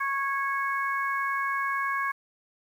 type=harmonic tone; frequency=551 Hz; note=C#5; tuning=11 cents flat; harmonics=2 / 3 / 4; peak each=-28 / -30 / -35 dBFS; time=0-2.12 s; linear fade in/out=10 ms; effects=9-bit